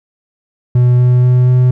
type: tone with pitch steps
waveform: triangle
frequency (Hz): 123.47 / 124.33 / 125.19 / 126.06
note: B2 / B2 / B2 / B2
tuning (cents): 0 / +12 / +24 / +36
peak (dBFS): -4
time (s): 0.75-1.71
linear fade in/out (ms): 5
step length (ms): 240
effects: none